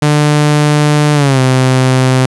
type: tone with pitch glide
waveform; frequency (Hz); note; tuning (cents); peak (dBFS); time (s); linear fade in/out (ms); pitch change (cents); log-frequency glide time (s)
sawtooth; 148.9 to 129.62; D3 to C3; +24 to -16; -3; 0.02-2.26; 5; -240; 1.14-1.4
effects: resampled to 24000 Hz + 7-bit